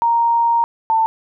sine tone pair in turn, 932.3 / 893.2 Hz, A#5 / A5, 0 / +26 cents, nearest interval minor second, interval 74 cents, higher first, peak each -12 dBFS, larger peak neither, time 0.02-0.64 / 0.9-1.06 s, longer first, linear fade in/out 0 ms, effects none

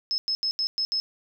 sine tone bursts at uneven times, 5190 Hz, E8, 28 cents flat, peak -23 dBFS, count 6, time 0.11-0.18 / 0.28-0.35 / 0.43-0.51 / 0.59-0.67 / 0.78-0.85 / 0.92-1 s, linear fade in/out 0 ms, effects none

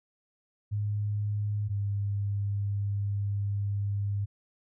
sine tone pair in turn, 103.83 / 100.99 Hz, G#2 / G#2, 0 / -48 cents, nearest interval unison, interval 48 cents, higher first, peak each -27 dBFS, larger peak neither, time 0.71-1.69 / 1.69-4.26 s, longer second, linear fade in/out 20 ms, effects none

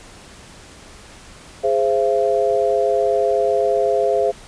sine chord, Ab augmented, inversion none, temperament equal with one note detuned, 415.3 / 523.3 / 676.6 Hz, Ab4 / C5 / E5, 0 / 0 / +45 cents, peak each -19 dBFS, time 1.63-4.32 s, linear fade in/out 20 ms, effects pink hiss -42 dBFS RMS until 4.47 s + resampled to 22050 Hz

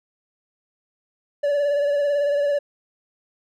triangle tone with vibrato, 575 Hz, D5, 37 cents flat, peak -16 dBFS, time 1.43-2.59 s, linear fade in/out 10 ms, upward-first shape sine, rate 18 Hz, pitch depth 33 cents each way, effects none

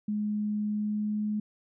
sine tone with pitch glide, 209.9 to 211.2 Hz, G#3 to G#3, +19 to +29 cents, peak -27 dBFS, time 0.08-1.4 s, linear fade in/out 5 ms, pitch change +10 cents, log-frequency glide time 0.66-1.26 s, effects none

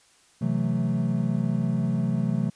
triangle chord, F# half-diminished seventh, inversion second, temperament equal, 130.81 / 164.81 / 185 / 220 Hz, C3 / E3 / F#3 / A3, 0 / 0 / 0 / 0 cents, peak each -26 dBFS, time 0.41-2.5 s, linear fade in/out 10 ms, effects white hiss -59 dBFS RMS until 2.55 s + resampled to 22050 Hz

